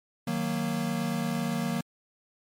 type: chord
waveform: square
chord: D# minor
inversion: none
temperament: equal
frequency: 155.56 / 185 / 233.1 Hz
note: D#3 / F#3 / A#3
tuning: 0 / 0 / 0 cents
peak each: -34 / -33 / -31 dBFS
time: 0.27-1.81 s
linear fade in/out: 5 ms
effects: MP3 64 kbps